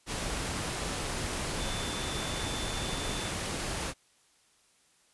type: tone in noise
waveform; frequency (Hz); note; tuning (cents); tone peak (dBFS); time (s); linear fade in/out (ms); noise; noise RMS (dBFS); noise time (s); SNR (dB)
sine; 3530; A7; +5; -41; 1.56-3.32; 50; pink; -34; 0.06-3.94; -10
effects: white hiss -66 dBFS RMS until 5.13 s + resampled to 24000 Hz